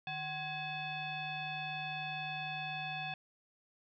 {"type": "tone with frequency modulation", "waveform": "sine", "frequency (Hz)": 1664, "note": "G#6", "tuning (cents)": 3, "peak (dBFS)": -37, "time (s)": [0.07, 3.14], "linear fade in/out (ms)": 2, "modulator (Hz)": 909, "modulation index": 1.8, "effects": []}